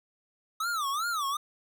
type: tone with vibrato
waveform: square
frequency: 1244.5 Hz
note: D#6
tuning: in tune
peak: -29 dBFS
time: 0.6-1.37 s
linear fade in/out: 5 ms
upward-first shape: sine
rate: 2.6 Hz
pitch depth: 230 cents each way
effects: none

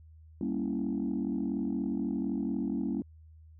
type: chord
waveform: sine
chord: G diminished seventh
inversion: none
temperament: equal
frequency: 196 / 233.1 / 277.2 / 329.6 Hz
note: G3 / Bb3 / Db4 / Fb4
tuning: 0 / 0 / 0 / 0 cents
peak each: -34 / -33 / -33 / -36 dBFS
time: 0.41-3.02 s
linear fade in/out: 2 ms
effects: tanh soft clip ceiling -23 dBFS + added 79 Hz sine -51 dBFS peak until 3.59 s

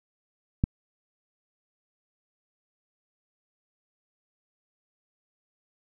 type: click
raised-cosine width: 5 ms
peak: -9 dBFS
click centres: 0.639 s
effects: none

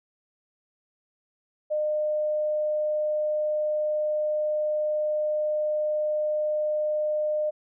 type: tone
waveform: sine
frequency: 607 Hz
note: D#5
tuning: 43 cents flat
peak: -23 dBFS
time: 1.7-7.51 s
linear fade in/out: 20 ms
effects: none

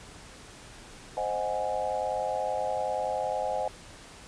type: chord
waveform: sine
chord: Ab dominant seventh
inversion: first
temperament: equal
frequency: 523.3 / 622.3 / 740 / 830.6 Hz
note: C5 / Eb5 / Gb5 / Ab5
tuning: 0 / 0 / 0 / 0 cents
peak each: -33 dBFS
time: 1.17-3.68 s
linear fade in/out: 2 ms
effects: pink hiss -48 dBFS RMS until 4.27 s + resampled to 22050 Hz

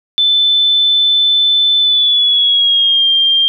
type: tone with pitch glide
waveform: sine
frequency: 3520 to 3191 Hz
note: A7 to G7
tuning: 0 to +30 cents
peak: -8 dBFS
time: 0.18-3.48 s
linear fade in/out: 0 ms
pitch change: -170 cents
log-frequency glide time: 1.8-3.08 s
effects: none

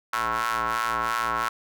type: ring-modulated tone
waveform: sawtooth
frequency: 115.1 Hz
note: A#2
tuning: 22 cents flat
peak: -17 dBFS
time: 0.13-1.49 s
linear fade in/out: 5 ms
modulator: 1210 Hz
effects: none

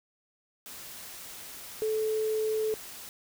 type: tone in noise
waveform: sine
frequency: 435.4 Hz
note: A4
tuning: 18 cents flat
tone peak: -26 dBFS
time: 1.82-2.74 s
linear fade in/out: 0 ms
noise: white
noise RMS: -44 dBFS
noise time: 0.66-3.09 s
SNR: +15 dB
effects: none

